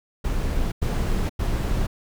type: noise bursts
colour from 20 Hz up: brown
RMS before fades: -23 dBFS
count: 3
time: 0.24-1.87 s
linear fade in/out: 10 ms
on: 480 ms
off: 95 ms
effects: none